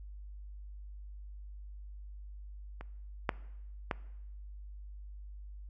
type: clicks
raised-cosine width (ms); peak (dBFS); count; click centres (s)
0.5; -29 / -13 / -16; 3; 2.81 / 3.292 / 3.912
effects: noise-tail reverb RT60 0.9 s tail -20 dB re dry + added 50 Hz sine -44 dBFS peak until 5.69 s

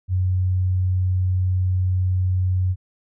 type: tone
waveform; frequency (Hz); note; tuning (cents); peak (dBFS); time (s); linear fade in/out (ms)
sine; 92.2; F#2; -6; -17; 0.08-2.76; 50
effects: none

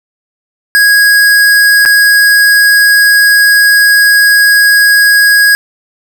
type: tone with dropouts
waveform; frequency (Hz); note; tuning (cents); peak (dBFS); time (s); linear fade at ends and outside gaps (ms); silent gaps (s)
square; 1652; G#6; -10; -4; 0.75-5.55; 0; 1.852-1.859
effects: none

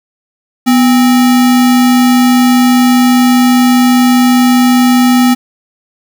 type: tone with sample-and-hold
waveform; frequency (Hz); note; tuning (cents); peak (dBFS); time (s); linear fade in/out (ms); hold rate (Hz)
sine; 247.5; B3; +4; -4; 0.66-5.35; 20; 1050
effects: none

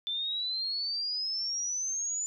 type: exponential sweep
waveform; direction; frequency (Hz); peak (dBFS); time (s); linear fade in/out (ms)
sine; up; 3520 to 7040; -30; 0.07-2.26; 0
effects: none

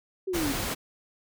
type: exponential sweep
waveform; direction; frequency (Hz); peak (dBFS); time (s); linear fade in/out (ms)
sine; down; 392 to 266.2; -27; 0.27-0.53; 10
type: noise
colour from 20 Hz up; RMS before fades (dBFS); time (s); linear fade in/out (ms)
pink; -31; 0.33-0.75; 20
effects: none

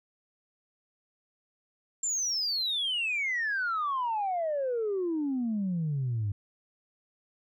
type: exponential sweep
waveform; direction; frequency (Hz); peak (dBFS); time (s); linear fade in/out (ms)
sine; down; 7410 to 98; -26; 2.03-6.32; 5
effects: tanh soft clip ceiling -24 dBFS

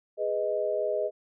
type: chord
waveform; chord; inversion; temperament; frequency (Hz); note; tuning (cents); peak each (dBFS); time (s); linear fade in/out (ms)
sine; G# minor; none; just; 415.3 / 498.4 / 623; G#4 / B4 / D#5; 0 / +16 / +2; -31 / -32 / -28; 0.17-1.11; 50
effects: none

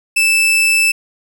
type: tone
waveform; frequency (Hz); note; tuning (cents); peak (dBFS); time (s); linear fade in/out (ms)
40% pulse; 2637; E7; 0; -9; 0.16-0.92; 10
effects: none

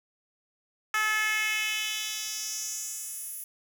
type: tone with high-pass filter sweep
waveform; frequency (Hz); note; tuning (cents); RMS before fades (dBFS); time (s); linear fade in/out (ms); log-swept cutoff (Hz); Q
10% pulse; 430.9; A4; -36; -31; 0.94-3.44; 2; 1400 to 12000; 2.2
effects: none

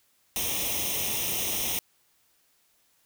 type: noise with comb filter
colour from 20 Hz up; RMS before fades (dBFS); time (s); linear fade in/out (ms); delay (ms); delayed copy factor
white; -29; 0.36-1.79; 0; 0.33; +0.8
effects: white hiss -67 dBFS RMS until 3.05 s

